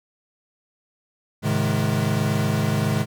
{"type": "tone cluster", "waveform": "square", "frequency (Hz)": [106.7, 134.4, 155.7, 210.2], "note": ["G#2", "C3", "D#3", "G#3"], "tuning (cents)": [47, 47, 2, 21], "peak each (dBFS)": -26, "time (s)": [1.42, 3.06], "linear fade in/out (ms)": 50, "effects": []}